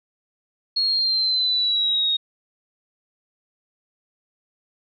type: exponential sweep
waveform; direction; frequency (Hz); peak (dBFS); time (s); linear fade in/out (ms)
sine; down; 4316 to 3729; -18; 0.76-2.17; 10
effects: none